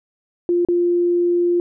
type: tone with dropouts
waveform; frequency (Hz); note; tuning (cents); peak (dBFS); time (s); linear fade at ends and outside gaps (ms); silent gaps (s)
sine; 349.2; F4; 0; -14; 0.49-1.6; 1; 0.65-0.686
effects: none